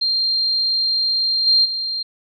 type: tone with level steps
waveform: sine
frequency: 4186 Hz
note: C8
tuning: in tune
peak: -16 / -11 / -21 dBFS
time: 0.01-2.03 s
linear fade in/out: 10 ms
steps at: 1.46 / 1.64 s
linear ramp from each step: 20 ms
effects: none